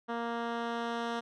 10% pulse tone with low-pass filter sweep, 233.6 Hz, A#3, 4 cents sharp, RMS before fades -35 dBFS, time 0.08-1.21 s, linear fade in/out 20 ms, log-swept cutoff 2100 to 4400 Hz, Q 0.71, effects none

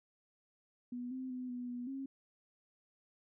sine tone with pitch steps, 245.2 / 259.2 / 252.4 / 246.2 / 244.3 / 269.7 Hz, B3 / C4 / B3 / B3 / B3 / C#4, -12 / -16 / +38 / -5 / -19 / -47 cents, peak -39 dBFS, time 0.92-2.06 s, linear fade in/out 5 ms, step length 190 ms, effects none

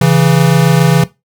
square tone pair together, 137.55 / 164.81 Hz, C#3 / E3, -13 / 0 cents, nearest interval minor third, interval 313 cents, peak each -10 dBFS, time 0.01-1.04 s, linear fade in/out 5 ms, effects noise-tail reverb RT60 0.2 s tail -17 dB re dry

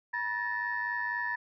sine tone cluster, 965 / 1746 / 1850 Hz, B5 / A6 / A#6, -40 / -14 / -14 cents, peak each -35 / -32 / -36 dBFS, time 0.13-1.36 s, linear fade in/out 10 ms, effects tanh soft clip ceiling -22 dBFS

